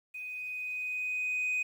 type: tone with level ramp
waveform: sine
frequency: 2499 Hz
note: D#7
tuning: 7 cents sharp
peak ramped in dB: -38 to -25 dBFS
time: 0.14-1.63 s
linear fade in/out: 10 ms
effects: tanh soft clip ceiling -27 dBFS + 10-bit